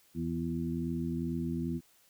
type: harmonic tone with a mistuned harmonic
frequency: 82.41 Hz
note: E2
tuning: in tune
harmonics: 1 / 2 / 3 / 4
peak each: -41 / -35 / -35 / -39 dBFS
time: 0.14-1.81 s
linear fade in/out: 50 ms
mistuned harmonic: 4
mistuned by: +34 cents
effects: white hiss -65 dBFS RMS until 2.09 s